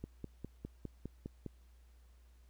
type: click train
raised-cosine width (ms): 3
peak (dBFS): -29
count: 8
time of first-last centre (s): 0.04-1.463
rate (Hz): 4.92
effects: added 60 Hz sine -59 dBFS peak until 2.49 s + pink hiss -74 dBFS RMS until 2.49 s